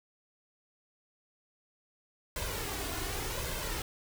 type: noise with flanger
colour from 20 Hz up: pink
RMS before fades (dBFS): -36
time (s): 2.36-3.82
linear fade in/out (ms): 2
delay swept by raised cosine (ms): 1.9 to 2.82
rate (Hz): 0.87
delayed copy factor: +0.6
effects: none